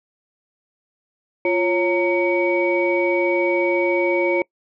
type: tone cluster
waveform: sine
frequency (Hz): 348.8 / 550 / 922 / 2257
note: F4 / C#5 / A#5 / C#7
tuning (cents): -2 / -14 / -19 / +31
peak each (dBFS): -19 / -20 / -27 / -23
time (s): 1.45-4.42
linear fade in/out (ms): 2
effects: noise-tail reverb RT60 0.1 s tail -25 dB re dry + tanh soft clip ceiling -7 dBFS